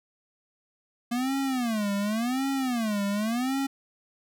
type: tone with vibrato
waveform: square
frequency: 233.9 Hz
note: A#3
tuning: 6 cents sharp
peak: -26 dBFS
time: 1.11-3.67 s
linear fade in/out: 10 ms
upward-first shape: sine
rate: 0.9 Hz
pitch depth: 270 cents each way
effects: none